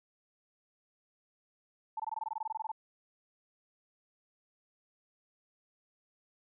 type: tone bursts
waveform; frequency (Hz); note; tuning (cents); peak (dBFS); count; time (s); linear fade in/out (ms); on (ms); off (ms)
sine; 880; A5; 0; -33; 16; 1.97-2.718; 5; 28; 20
effects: none